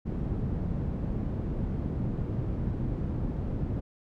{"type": "low-pass noise", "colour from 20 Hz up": "white", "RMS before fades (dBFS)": -31, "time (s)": [0.05, 3.81], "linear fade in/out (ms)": 20, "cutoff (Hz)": 170, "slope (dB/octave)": 12, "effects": []}